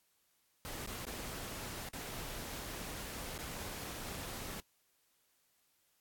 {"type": "noise with dropouts", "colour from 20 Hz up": "pink", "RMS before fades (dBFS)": -44, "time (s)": [0.65, 4.6], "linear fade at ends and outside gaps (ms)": 0, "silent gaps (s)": [[0.86, 0.874], [1.052, 1.068], [1.888, 1.934], [3.379, 3.389]], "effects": ["white hiss -75 dBFS RMS until 6 s", "AAC 64 kbps"]}